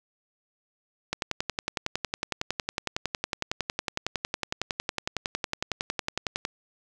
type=click train; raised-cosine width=0.2 ms; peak=-10 dBFS; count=59; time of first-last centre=1.13-6.451 s; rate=10.9 Hz; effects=none